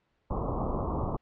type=low-pass noise; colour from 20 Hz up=pink; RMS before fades=-31 dBFS; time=0.3-1.17 s; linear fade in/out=10 ms; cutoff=1200 Hz; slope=96 dB/octave; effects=pink hiss -74 dBFS RMS until 1.21 s + low-pass 3000 Hz 12 dB/octave